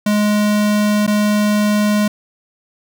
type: tone with dropouts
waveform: square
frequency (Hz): 209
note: G#3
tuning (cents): +11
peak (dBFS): -13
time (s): 0.06-2.08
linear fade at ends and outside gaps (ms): 5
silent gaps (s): 1.066-1.076
effects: none